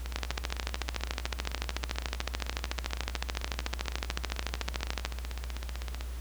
two click trains, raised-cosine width 0.2 ms, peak -20 / -12 dBFS, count 95 / 68, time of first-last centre 0.06-6.009 / 0.16-5.051 s, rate 15.8 / 13.7 Hz, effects added 60 Hz sine -35 dBFS peak until 6.2 s + pink hiss -50 dBFS RMS until 6.2 s

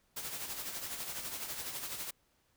white noise with tremolo, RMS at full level -39 dBFS, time 0.16-2.11 s, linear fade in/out 10 ms, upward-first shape sine, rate 12 Hz, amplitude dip 50%, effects pink hiss -73 dBFS RMS until 2.56 s

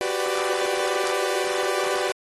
sawtooth chord, G major seventh, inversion third, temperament equal with one note detuned, 370 / 392 / 499.3 / 587.3 Hz, F#4 / G4 / B4 / D5, 0 / 0 / +19 / 0 cents, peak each -25 dBFS, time 0.01-2.12 s, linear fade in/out 0 ms, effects AAC 32 kbps

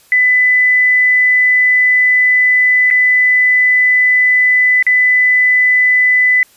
sine tone with dropouts, 2000 Hz, B6, 21 cents sharp, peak -7 dBFS, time 0.12-6.43 s, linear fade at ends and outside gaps 1 ms, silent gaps 2.903-2.91 / 4.826-4.866 s, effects white hiss -48 dBFS RMS until 6.56 s + resampled to 32000 Hz

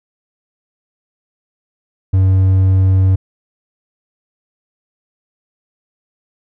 triangle tone, 94.7 Hz, F#2, 41 cents sharp, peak -6 dBFS, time 2.13-3.16 s, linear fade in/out 10 ms, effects none

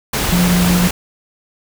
sine tone in noise, 177.6 Hz, F3, 29 cents sharp, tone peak -11 dBFS, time 0.32-0.88 s, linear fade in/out 5 ms, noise pink, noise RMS -18 dBFS, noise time 0.13-0.91 s, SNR +4 dB, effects none

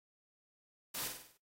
white noise with echo, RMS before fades -40 dBFS, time 0.94-1.08 s, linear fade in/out 10 ms, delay 49 ms, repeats 6, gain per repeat -5 dB, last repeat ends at 1.374 s, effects noise-tail reverb RT60 0.2 s tail -23 dB re dry + AAC 48 kbps

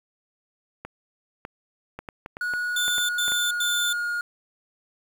clicks, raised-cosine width 0.5 ms, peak -20 dBFS, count 11, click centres 0.85 / 1.451 / 1.99 / 2.088 / 2.261 / 2.369 / 2.537 / 2.881 / 2.982 / 3.281 / 3.32 s
triangle tone with pitch glide, 1458 to 1428 Hz, F#6 to F6, -26 to +38 cents, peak -23 dBFS, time 2.41-4.21 s, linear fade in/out 2 ms, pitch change -36 cents, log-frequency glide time 2.66-4.09 s
sawtooth tone bursts, 3535 Hz, A7, 7 cents sharp, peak -21 dBFS, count 3, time 2.76-3.93 s, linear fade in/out 5 ms, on 330 ms, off 90 ms
effects 8-bit

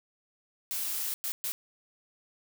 blue noise bursts at uneven times, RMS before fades -33 dBFS, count 3, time 0.71-1.14 / 1.24-1.32 / 1.44-1.52 s, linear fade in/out 0 ms, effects none

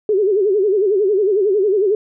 sine tone with vibrato, 401 Hz, G4, 39 cents sharp, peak -12 dBFS, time 0.09-1.95 s, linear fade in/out 2 ms, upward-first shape sine, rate 11 Hz, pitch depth 140 cents each way, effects none

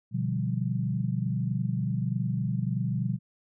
sine chord, G dominant seventh, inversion first, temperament equal, 123.47 / 146.83 / 174.61 / 196 Hz, B2 / D3 / F3 / G3, 0 / 0 / 0 / 0 cents, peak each -29 / -33 / -32 / -33 dBFS, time 0.11-3.19 s, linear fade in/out 50 ms, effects none

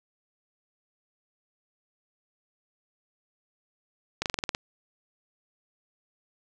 slowing click train, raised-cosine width 0.2 ms, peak -10 dBFS, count 8, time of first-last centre 4.22-4.549 s, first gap 38 ms, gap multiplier 1.07, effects none

